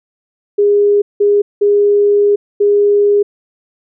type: tone bursts at uneven times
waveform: sine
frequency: 409.2 Hz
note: G#4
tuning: 26 cents flat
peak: -7 dBFS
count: 4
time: 0.58-1.02 / 1.2-1.42 / 1.61-2.36 / 2.6-3.23 s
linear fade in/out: 10 ms
effects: none